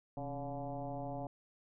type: tone with frequency modulation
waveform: sine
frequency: 421.5 Hz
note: G#4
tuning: 26 cents sharp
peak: -38 dBFS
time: 0.17-1.27 s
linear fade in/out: 2 ms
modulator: 146 Hz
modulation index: 2.7
effects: none